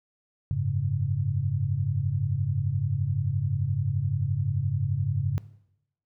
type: chord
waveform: sine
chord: F# suspended second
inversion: none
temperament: just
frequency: 92.5 / 104.06 / 138.75 Hz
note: F#2 / G#2 / C#3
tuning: 0 / +4 / +2 cents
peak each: -31 / -29 / -27 dBFS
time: 0.51-5.38 s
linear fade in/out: 0 ms
effects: noise-tail reverb RT60 0.8 s tail -18 dB re dry